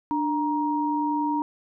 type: tone pair together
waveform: sine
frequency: 296.4 / 941 Hz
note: D4 / A#5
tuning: +16 / +16 cents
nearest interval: octave + minor sixth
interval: 2000 cents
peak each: -25 dBFS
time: 0.11-1.42 s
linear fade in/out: 0 ms
effects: none